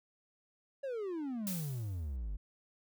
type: exponential sweep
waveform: triangle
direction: down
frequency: 568 to 45.79 Hz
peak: -34 dBFS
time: 0.83-2.37 s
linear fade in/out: 10 ms
type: noise with exponential decay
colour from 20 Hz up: blue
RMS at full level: -38 dBFS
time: 1.47-2.16 s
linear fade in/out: 0 ms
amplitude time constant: 150 ms
effects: none